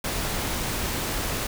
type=noise; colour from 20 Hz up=pink; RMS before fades=-28 dBFS; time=0.04-1.47 s; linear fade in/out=5 ms; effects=none